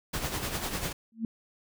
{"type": "noise with tremolo", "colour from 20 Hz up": "pink", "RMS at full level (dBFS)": -31, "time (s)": [0.13, 0.93], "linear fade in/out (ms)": 10, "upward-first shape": "sine", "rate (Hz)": 10, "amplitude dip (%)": 55}
{"type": "tone with exponential growth", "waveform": "sine", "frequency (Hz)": 225.3, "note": "A3", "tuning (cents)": 41, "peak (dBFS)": -24, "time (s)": [1.12, 1.25], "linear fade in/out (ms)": 2, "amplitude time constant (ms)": 27}
{"effects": []}